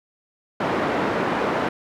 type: band-pass noise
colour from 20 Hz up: pink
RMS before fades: -23 dBFS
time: 0.6-1.69 s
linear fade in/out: 5 ms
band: 240 to 1500 Hz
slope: 12 dB/octave
effects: none